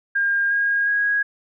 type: tone with pitch steps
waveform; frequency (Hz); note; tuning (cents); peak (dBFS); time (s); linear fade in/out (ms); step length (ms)
sine; 1610 / 1629.6 / 1649.5; G6 / G#6 / G#6; +46 / -33 / -12; -17; 0.15-1.23; 10; 360
effects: none